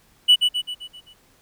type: tone with echo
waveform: triangle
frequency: 2957 Hz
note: F#7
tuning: 2 cents flat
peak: -7 dBFS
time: 0.28-0.36 s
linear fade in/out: 20 ms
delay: 130 ms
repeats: 6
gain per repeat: -6 dB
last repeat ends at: 1.14 s
effects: tanh soft clip ceiling -4 dBFS + pink hiss -58 dBFS RMS until 1.41 s